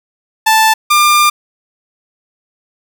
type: tone pair in turn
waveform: sawtooth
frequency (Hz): 880 / 1197.7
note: A5 / D6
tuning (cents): 0 / +34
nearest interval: perfect fourth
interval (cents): 534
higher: second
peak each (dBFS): -3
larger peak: neither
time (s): 0.46-0.74 / 0.9-1.3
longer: second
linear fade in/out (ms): 10
effects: none